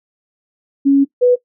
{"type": "tone pair in turn", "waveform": "sine", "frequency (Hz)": [277.2, 493.9], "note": ["C#4", "B4"], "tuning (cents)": [0, 0], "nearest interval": "minor seventh", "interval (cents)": 1000, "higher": "second", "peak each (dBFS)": -7, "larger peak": "neither", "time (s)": [[0.85, 1.05], [1.21, 1.36]], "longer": "first", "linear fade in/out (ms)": 20, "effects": ["noise-tail reverb RT60 0.1 s tail -18 dB re dry"]}